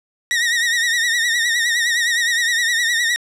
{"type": "tone with vibrato", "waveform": "sawtooth", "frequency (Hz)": 1882, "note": "A#6", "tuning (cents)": 16, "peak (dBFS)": -12, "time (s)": [0.31, 3.16], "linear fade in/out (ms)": 0, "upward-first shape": "triangle", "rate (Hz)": 9.7, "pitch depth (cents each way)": 86, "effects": ["low-pass 9000 Hz 12 dB/octave"]}